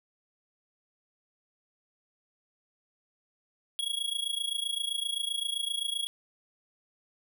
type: tone with amplitude modulation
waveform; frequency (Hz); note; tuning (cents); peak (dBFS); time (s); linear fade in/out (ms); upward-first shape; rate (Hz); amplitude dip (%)
square; 3322; G#7; 0; -27; 3.79-6.07; 0; sine; 27.7; 85
effects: none